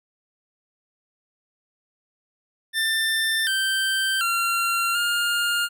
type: tone with pitch steps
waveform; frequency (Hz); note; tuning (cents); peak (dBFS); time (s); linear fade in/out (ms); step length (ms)
25% pulse; 1787 / 1560 / 1375 / 1411; A6 / G6 / F6 / F6; +26 / -9 / -27 / +17; -17; 2.73-5.69; 50; 740
effects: none